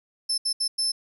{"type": "tone bursts at uneven times", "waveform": "35% pulse", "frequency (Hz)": 5274, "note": "E8", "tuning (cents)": 0, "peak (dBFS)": -20, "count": 4, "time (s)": [[0.29, 0.38], [0.45, 0.53], [0.6, 0.68], [0.78, 0.92]], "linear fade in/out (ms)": 10, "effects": []}